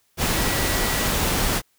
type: tone in noise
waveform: sine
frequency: 1940 Hz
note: B6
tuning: 31 cents flat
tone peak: -32 dBFS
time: 0.34-1.1 s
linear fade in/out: 50 ms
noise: pink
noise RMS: -22 dBFS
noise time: 0.17-1.62 s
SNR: -13 dB
effects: white hiss -65 dBFS RMS until 1.78 s